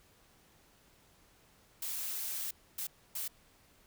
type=noise bursts at uneven times; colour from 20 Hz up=blue; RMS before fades=-38 dBFS; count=3; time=1.82-2.51 / 2.78-2.87 / 3.15-3.28 s; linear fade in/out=5 ms; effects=pink hiss -65 dBFS RMS until 3.86 s